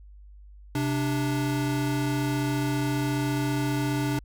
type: tone pair together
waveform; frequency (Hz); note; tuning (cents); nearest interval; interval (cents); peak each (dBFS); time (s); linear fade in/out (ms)
square; 130.83 / 293.7; C3 / D4; 0 / 0; octave + major second; 1400; -28; 0.75-4.19; 2
effects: added 50 Hz sine -45 dBFS peak until 4.24 s

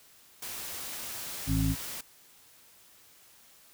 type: noise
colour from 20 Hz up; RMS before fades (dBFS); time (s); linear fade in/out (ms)
white; -39; 0.42-2.01; 5
type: harmonic tone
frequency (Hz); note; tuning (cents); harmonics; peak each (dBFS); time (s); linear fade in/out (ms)
53.9; A1; -35; 1 / 2 / 3 / 5; -30 / -30 / -30 / -30; 1.46-1.76; 50
effects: white hiss -58 dBFS RMS until 3.73 s

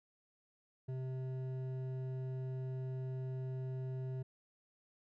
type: tone with hard clipping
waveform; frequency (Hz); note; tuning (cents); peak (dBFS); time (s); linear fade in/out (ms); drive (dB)
sine; 130; C3; -11; -40; 0.88-4.23; 10; 9
effects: none

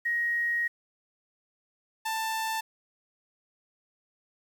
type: tone pair in turn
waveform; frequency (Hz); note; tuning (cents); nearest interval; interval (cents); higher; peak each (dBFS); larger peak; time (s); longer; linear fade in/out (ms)
sine / sawtooth; 1884 / 887.1; A#6 / A5; +18 / +14; octave + minor second; 1304; first; -25; neither; 0.05-0.68 / 2.05-2.61; first; 10
effects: 9-bit

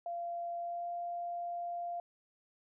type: tone with pitch glide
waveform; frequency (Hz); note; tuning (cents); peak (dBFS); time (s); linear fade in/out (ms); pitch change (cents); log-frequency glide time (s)
sine; 689 to 695; F5 to F5; -24 to -9; -36; 0.06-2; 2; +15; 0.58-0.89
effects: none

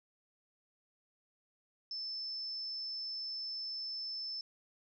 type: tone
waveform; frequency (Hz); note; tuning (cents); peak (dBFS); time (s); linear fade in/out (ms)
sine; 5274; E8; 0; -38; 1.91-4.41; 2
effects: none

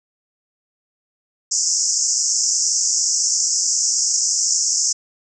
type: band-pass noise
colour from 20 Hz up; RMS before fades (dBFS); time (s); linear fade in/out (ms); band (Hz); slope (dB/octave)
white; -19; 1.51-4.93; 10; 5200 to 7500; 96
effects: none

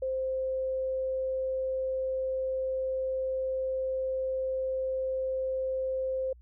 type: tone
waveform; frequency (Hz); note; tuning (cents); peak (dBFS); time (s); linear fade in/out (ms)
sine; 523.3; C5; 0; -28; 0.02-6.33; 5
effects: added 60 Hz sine -51 dBFS peak until 6.41 s

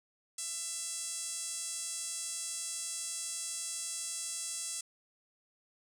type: tone with band-pass filter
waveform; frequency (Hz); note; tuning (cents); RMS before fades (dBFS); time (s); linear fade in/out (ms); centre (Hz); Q
5% pulse; 668; E5; +23; -39; 0.38-4.81; 5; 8700; 2.2
effects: none

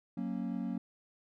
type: chord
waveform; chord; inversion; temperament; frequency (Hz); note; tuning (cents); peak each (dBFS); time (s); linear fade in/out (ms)
triangle; F# major; none; equal with one note detuned; 185 / 233.1 / 276.1; F#3 / A#3 / C#4; 0 / 0 / -7; -36 / -35 / -38; 0.17-0.78; 5
effects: none

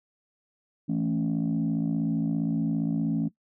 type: chord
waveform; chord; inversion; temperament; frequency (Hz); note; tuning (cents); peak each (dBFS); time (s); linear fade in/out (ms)
sine; A major; second; equal; 164.81 / 220 / 277.2; E3 / A3 / C#4; 0 / 0 / 0; -27; 0.88-3.29; 20
effects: noise-tail reverb RT60 0.1 s tail -19 dB re dry + tanh soft clip ceiling -19 dBFS

